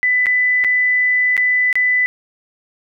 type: tone with dropouts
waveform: sine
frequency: 1996 Hz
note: B6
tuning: 18 cents sharp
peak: -12 dBFS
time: 0.03-2.06 s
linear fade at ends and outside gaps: 0 ms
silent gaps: 0.259-0.267 / 0.64-0.646 / 1.367-1.377 / 1.728-1.755 s
effects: none